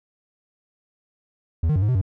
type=tone with pitch steps; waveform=triangle; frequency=81.3 / 152.8 / 93.7 / 104.4 / 127.3 / 94.4 Hz; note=E2 / D#3 / F#2 / G#2 / C3 / F#2; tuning=-23 / -31 / +22 / +10 / -47 / +35 cents; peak=-15 dBFS; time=1.63-2.014 s; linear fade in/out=5 ms; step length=64 ms; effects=none